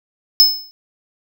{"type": "tone with exponential decay", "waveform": "square", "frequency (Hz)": 5210, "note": "E8", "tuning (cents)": -21, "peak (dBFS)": -4, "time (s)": [0.4, 0.71], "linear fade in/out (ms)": 0, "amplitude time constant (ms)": 66, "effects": []}